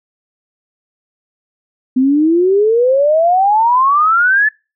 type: exponential sweep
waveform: sine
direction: up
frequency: 251.6 to 1760 Hz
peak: -8 dBFS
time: 1.96-4.49 s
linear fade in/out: 10 ms
effects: noise-tail reverb RT60 0.3 s tail -26 dB re dry